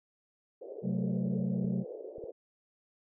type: band-pass noise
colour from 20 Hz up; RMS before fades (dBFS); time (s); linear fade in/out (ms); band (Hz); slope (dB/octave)
pink; -44; 0.61-2.32; 10; 390 to 560; 48
type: chord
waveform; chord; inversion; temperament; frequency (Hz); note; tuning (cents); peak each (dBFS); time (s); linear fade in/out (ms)
sine; F# diminished; second; equal; 130.81 / 185 / 220; C3 / F#3 / A3; 0 / 0 / 0; -36 / -31 / -35; 0.82-1.85; 50
type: clicks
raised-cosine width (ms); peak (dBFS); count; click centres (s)
3; -39; 4; 1.393 / 1.648 / 2.183 / 2.24
effects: none